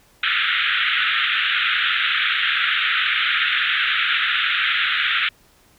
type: band-pass noise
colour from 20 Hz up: pink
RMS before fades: -20 dBFS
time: 0.23-5.29 s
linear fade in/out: 5 ms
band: 1300 to 3700 Hz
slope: 96 dB/octave
effects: pink hiss -55 dBFS RMS until 5.78 s

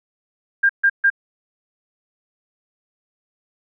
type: tone bursts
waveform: sine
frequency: 1601 Hz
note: G6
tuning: 36 cents sharp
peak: -11 dBFS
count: 3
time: 0.63-1.102 s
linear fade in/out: 10 ms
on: 64 ms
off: 140 ms
effects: none

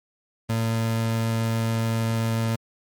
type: tone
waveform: 30% pulse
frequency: 113.4 Hz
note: A#2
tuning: 47 cents flat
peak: -19 dBFS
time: 0.49-2.56 s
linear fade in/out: 10 ms
effects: MP3 96 kbps

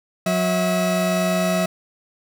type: tone pair together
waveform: 40% pulse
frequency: 181.87 / 647 Hz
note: F#3 / E5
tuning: -30 / -32 cents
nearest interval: octave + minor seventh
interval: 2198 cents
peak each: -20 / -20 dBFS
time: 0.26-1.66 s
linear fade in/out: 5 ms
effects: none

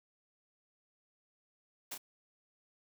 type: noise with echo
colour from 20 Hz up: white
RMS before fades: -41 dBFS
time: 1.91-1.95 s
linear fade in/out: 10 ms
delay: 30 ms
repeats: 1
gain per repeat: -5 dB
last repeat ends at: 1.98 s
effects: high-pass 150 Hz 12 dB/octave

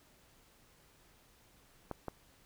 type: clicks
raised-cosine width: 1 ms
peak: -24 dBFS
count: 2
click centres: 1.913 / 2.083 s
effects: pink hiss -65 dBFS RMS until 2.45 s

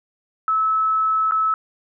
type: tone with dropouts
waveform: sine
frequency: 1300 Hz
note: E6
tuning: 24 cents flat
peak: -16 dBFS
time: 0.48-1.54 s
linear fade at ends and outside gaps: 1 ms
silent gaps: 1.311-1.32 s
effects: none

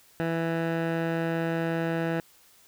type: tone with low-pass filter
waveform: 15% pulse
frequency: 165.2 Hz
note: E3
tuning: 4 cents sharp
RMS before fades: -28 dBFS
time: 0.2-2.2 s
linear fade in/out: 0 ms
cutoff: 2000 Hz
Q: 1.1
effects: white hiss -58 dBFS RMS until 2.67 s

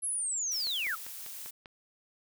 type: linear sweep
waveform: sine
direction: down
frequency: 11110 to 1164 Hz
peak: -30 dBFS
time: 0.02-0.96 s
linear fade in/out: 20 ms
type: noise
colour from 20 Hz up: blue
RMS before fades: -43 dBFS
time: 0.51-1.51 s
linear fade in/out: 10 ms
type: click train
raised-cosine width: 0.3 ms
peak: -30 dBFS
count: 6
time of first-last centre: 0.67-1.658 s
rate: 5.06 Hz
effects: none

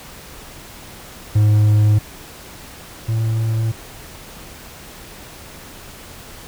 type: tone pair in turn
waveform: triangle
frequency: 105.7 / 111.99 Hz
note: G#2 / A2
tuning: +31 / +31 cents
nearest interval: minor second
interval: 100 cents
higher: second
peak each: -8 / -14 dBFS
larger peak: first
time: 1.35-1.99 / 3.08-3.72 s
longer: neither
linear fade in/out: 10 ms
effects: pink hiss -38 dBFS RMS until 6.47 s

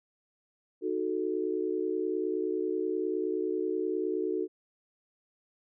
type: chord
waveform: sine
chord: D# diminished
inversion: none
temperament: equal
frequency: 311.1 / 370 / 440 Hz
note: D#4 / F#4 / A4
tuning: 0 / 0 / 0 cents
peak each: -34 / -31 / -33 dBFS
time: 0.81-4.48 s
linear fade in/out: 50 ms
effects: none

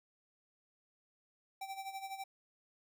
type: tone with tremolo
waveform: square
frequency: 777 Hz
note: G5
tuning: 16 cents flat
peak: -40 dBFS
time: 1.61-2.24 s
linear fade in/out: 5 ms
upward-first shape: sine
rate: 12 Hz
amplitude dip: 70%
effects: none

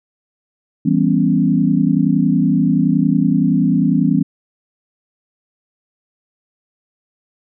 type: chord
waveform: sine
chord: C# half-diminished seventh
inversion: first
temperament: equal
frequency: 164.81 / 196 / 246.9 / 277.2 Hz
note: E3 / G3 / B3 / C#4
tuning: 0 / 0 / 0 / 0 cents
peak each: -17 dBFS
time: 0.85-4.23 s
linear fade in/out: 10 ms
effects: none

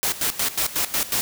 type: noise with tremolo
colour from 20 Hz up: white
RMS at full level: -22 dBFS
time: 0.03-1.21 s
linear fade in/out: 0 ms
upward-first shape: square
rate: 5.5 Hz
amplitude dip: 80%
effects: none

